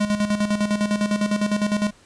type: tone with tremolo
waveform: square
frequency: 207.7 Hz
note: G#3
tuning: in tune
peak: -18 dBFS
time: 0-1.91 s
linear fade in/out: 10 ms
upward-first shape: square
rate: 9.9 Hz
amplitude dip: 65%
effects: pink hiss -53 dBFS RMS until 2.05 s + resampled to 22050 Hz